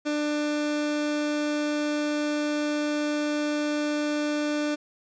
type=tone; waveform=30% pulse; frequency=297.4 Hz; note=D4; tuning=22 cents sharp; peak=-22 dBFS; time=0.05-4.76 s; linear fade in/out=20 ms; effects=resampled to 16000 Hz + 10-bit